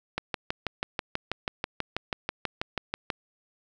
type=click train; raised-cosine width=0.3 ms; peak=-12 dBFS; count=19; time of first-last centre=0.18-3.102 s; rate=6.16 Hz; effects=none